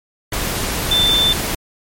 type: tone in noise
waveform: sine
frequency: 3548 Hz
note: A7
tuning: 14 cents sharp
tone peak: -12 dBFS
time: 0.91-1.33 s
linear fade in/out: 5 ms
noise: pink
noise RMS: -21 dBFS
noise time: 0.32-1.55 s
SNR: +6 dB
effects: MP3 64 kbps